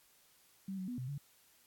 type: tone with pitch steps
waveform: sine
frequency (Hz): 193 / 186.6 / 246.3 / 127.2 / 142.1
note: G3 / F#3 / B3 / C3 / C#3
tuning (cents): -27 / +15 / -5 / -48 / +43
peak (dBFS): -38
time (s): 0.68-1.18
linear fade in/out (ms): 5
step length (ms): 100
effects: white hiss -67 dBFS RMS until 1.66 s + AAC 64 kbps